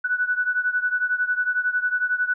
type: beating tone pair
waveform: sine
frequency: 1480 / 1491 Hz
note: F#6 / F#6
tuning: 0 / +13 cents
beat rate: 11 Hz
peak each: -22 / -25 dBFS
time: 0.04-2.34 s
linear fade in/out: 10 ms
effects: none